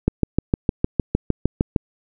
click train, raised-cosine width 3 ms, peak -3 dBFS, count 12, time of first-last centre 0.08-1.762 s, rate 6.54 Hz, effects none

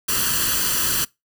white noise with comb filter, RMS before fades -21 dBFS, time 0.08-1.05 s, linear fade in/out 10 ms, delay 0.67 ms, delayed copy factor +0.75, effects noise-tail reverb RT60 0.2 s tail -23 dB re dry

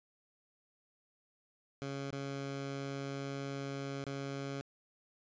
15% pulse tone with dropouts, 138.4 Hz, C#3, 2 cents flat, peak -32 dBFS, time 1.82-4.61 s, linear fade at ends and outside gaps 0 ms, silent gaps 2.107-2.126 / 4.04-4.067 s, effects resampled to 16000 Hz

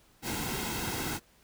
pink noise with comb filter, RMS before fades -34 dBFS, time 0.22-1.2 s, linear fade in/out 50 ms, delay 1.7 ms, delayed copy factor -0.6, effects pink hiss -63 dBFS RMS until 1.43 s

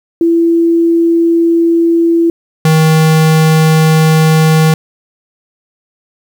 sine / square tone pair in turn, 335.1 / 158.15 Hz, E4 / D#3, +29 / +29 cents, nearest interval octave + minor second, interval 1300 cents, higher first, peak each -6 dBFS, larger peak neither, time 0.21-2.3 / 2.65-4.74 s, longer neither, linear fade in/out 2 ms, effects 7-bit

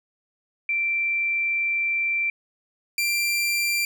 sine / sawtooth tone pair in turn, 2349 / 2365 Hz, D7 / D7, 0 / +12 cents, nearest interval unison, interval 12 cents, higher second, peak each -21 / -18 dBFS, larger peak second, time 0.69-2.3 / 2.98-3.85 s, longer first, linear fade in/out 2 ms, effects none

